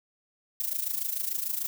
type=noise with amplitude modulation; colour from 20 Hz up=violet; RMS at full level=-28 dBFS; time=0.6-1.67 s; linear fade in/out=0 ms; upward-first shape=sine; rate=26.8 Hz; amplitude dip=75%; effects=none